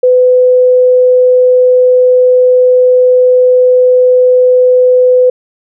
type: tone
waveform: sine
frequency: 503 Hz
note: B4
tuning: 32 cents sharp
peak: -3 dBFS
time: 0.03-5.3 s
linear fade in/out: 5 ms
effects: none